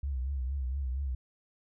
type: tone with vibrato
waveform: sine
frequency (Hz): 66.4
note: C2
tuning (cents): +26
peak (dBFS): -30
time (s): 0.03-1.15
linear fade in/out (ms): 5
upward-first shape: triangle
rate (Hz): 4.3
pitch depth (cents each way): 130
effects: none